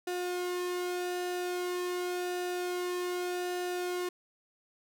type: tone with flanger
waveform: sawtooth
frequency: 358.2 Hz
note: F4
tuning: 44 cents sharp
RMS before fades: -34 dBFS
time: 0.07-4.09 s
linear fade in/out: 5 ms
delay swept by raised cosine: 0.91 to 1.91 ms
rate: 0.43 Hz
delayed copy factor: -0.5
effects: none